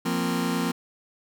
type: chord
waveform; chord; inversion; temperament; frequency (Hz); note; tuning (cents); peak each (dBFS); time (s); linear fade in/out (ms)
sawtooth; F suspended fourth; none; just; 174.61 / 232.8 / 261.9; F3 / Bb3 / C4; 0 / -2 / +2; -24; 0.05-0.72; 10
effects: none